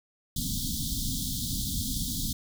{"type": "band-stop noise", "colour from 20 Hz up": "pink", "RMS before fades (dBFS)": -31, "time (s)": [0.36, 2.33], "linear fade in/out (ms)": 5, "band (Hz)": [290, 3300], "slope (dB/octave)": 96, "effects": []}